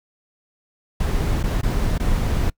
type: noise with dropouts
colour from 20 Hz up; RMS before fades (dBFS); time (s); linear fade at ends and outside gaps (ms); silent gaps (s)
brown; -20; 1-2.5; 5; 1.43-1.437 / 1.614-1.631 / 1.98-1.998
effects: noise-tail reverb RT60 0.1 s tail -24 dB re dry